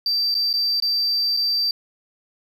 triangle tone with dropouts, 4673 Hz, D8, 9 cents flat, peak -16 dBFS, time 0.06-1.71 s, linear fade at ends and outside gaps 2 ms, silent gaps 0.343-0.35 / 0.53-0.538 / 0.801-0.823 / 1.367-1.371 s, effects tanh soft clip ceiling -14 dBFS

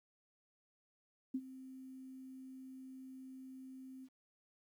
sine tone with ADSR envelope, 261.6 Hz, C4, in tune, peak -33 dBFS, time 1.34-4.09 s, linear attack 8 ms, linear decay 54 ms, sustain -16 dB, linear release 52 ms, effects 12-bit

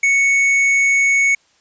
sine tone with tanh clipping, 2217 Hz, C#7, in tune, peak -13 dBFS, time 0.03-1.35 s, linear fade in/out 5 ms, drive 9 dB, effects white hiss -57 dBFS RMS until 1.6 s + resampled to 16000 Hz

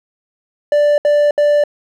triangle tone bursts, 587.3 Hz, D5, in tune, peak -7 dBFS, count 3, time 0.72-1.638 s, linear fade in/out 2 ms, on 260 ms, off 69 ms, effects none

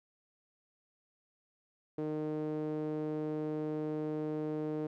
sawtooth tone with band-pass filter, 153.3 Hz, D#3, 25 cents flat, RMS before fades -36 dBFS, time 1.98-4.87 s, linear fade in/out 5 ms, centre 390 Hz, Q 3.2, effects none

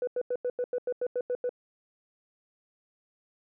sine tone bursts, 493.9 Hz, B4, in tune, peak -25 dBFS, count 11, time 0.02-1.493 s, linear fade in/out 2 ms, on 53 ms, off 89 ms, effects tanh soft clip ceiling -24 dBFS

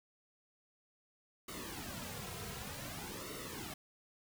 pink noise with flanger, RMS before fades -45 dBFS, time 1.48-3.74 s, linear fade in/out 5 ms, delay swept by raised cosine 1.2 to 3.5 ms, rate 0.54 Hz, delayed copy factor -0.8, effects none

